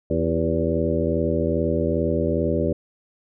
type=harmonic tone with a mistuned harmonic; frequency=82.41 Hz; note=E2; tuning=in tune; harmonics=1 / 2 / 3 / 4 / 5 / 6 / 7; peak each=-27 / -27 / -27 / -27 / -27 / -27 / -27 dBFS; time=0.1-2.73 s; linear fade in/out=5 ms; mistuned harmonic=5; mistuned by=-53 cents; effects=none